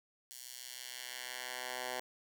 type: tone with high-pass filter sweep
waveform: 10% pulse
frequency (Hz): 125.9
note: B2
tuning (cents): +34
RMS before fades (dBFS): -44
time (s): 0.31-2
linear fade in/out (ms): 0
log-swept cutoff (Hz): 6200 to 680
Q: 0.75
effects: none